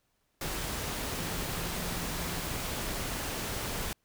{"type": "tone in noise", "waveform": "sine", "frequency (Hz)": 171.2, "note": "F3", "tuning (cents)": -34, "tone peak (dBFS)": -42, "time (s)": [1.2, 2.46], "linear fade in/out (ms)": 2, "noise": "pink", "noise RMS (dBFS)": -35, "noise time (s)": [0.41, 3.93], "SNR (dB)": -10, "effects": ["pink hiss -75 dBFS RMS until 4.04 s"]}